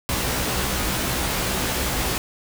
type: noise with comb filter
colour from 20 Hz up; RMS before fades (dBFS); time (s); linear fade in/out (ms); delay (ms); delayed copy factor
pink; -24; 0.09-2.18; 0; 16; +0.55
effects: none